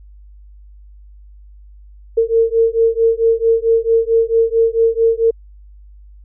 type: beating tone pair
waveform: sine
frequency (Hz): 453.3 / 457.8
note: A#4 / A#4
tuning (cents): -48 / -31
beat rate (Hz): 4.5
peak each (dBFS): -14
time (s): 2.17-5.31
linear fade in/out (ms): 10
effects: added 50 Hz sine -38 dBFS peak until 6.24 s